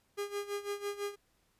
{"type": "tone with tremolo", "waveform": "45% pulse", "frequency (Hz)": 406.6, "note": "G#4", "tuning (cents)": -37, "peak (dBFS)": -33, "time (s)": [0.17, 1.16], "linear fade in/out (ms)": 20, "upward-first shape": "sine", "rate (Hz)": 6, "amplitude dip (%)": 80, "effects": ["pink hiss -73 dBFS RMS until 1.59 s", "resampled to 32000 Hz"]}